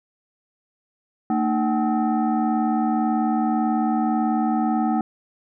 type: tone with frequency modulation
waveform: sine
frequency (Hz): 225.9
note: A3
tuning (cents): +46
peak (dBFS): -18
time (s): 1.3-5.01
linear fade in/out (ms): 2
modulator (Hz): 530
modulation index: 1.2
effects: none